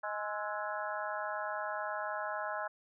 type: harmonic tone with a mistuned harmonic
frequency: 209 Hz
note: G#3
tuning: 11 cents sharp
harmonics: 3 / 4 / 5 / 6 / 7 / 8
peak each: -40 / -41 / -42 / -43 / -43 / -44 dBFS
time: 0.03-2.68 s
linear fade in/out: 10 ms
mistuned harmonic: 6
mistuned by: +88 cents
effects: none